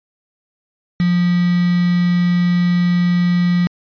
sine tone with quantisation, 176.1 Hz, F3, 15 cents sharp, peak -12 dBFS, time 1-3.67 s, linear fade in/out 0 ms, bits 4, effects resampled to 11025 Hz

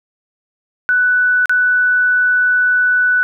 sine tone with dropouts, 1488 Hz, F#6, 9 cents sharp, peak -10 dBFS, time 0.89-3.23 s, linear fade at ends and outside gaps 0 ms, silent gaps 1.457-1.495 s, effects none

